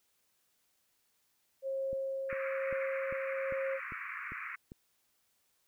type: tone with tremolo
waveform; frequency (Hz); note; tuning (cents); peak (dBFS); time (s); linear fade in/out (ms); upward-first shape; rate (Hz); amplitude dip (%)
sine; 538; C5; +48; -32; 1.62-3.8; 50; triangle; 1.1; 30
type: click train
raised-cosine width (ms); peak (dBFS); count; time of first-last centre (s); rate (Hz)
3; -34; 8; 1.93-4.719; 2.51
type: band-pass noise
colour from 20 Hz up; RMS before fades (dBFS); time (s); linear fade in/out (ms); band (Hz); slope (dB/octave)
white; -42; 2.29-4.56; 10; 1100 to 2400; 96
effects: white hiss -75 dBFS RMS until 5.67 s